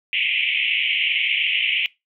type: band-pass noise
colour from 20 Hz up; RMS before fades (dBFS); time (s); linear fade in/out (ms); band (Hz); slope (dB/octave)
white; -21; 0.13-1.86; 0; 2100 to 3100; 96
effects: noise-tail reverb RT60 0.2 s tail -21 dB re dry